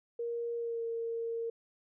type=tone with pitch glide; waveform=sine; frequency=469.6 to 460.2 Hz; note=A#4 to A#4; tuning=+13 to -22 cents; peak=-33 dBFS; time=0.19-1.5 s; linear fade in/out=5 ms; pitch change=-35 cents; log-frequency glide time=0.56-0.83 s; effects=none